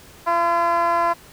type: tone with band-pass filter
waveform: 10% pulse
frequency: 340.6 Hz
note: F4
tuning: 43 cents flat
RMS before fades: -19 dBFS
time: 0.26-1.14 s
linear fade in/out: 20 ms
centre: 880 Hz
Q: 3.6
effects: pink hiss -46 dBFS RMS until 1.32 s